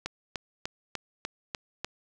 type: click train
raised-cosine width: 0.2 ms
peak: -15 dBFS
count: 7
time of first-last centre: 0.06-1.846 s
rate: 3.36 Hz
effects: none